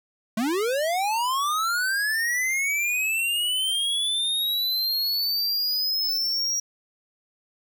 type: linear sweep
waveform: square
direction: up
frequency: 206.5 to 5700 Hz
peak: -23 dBFS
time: 0.37-6.6 s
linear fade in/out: 5 ms
effects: 10-bit